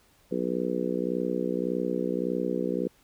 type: harmonic tone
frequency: 61.74 Hz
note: B1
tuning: in tune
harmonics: 3 / 4 / 5 / 6 / 7 / 8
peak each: -33 / -33 / -33 / -33 / -33 / -33 dBFS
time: 0.31-2.88 s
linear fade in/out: 10 ms
effects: pink hiss -62 dBFS RMS until 3.03 s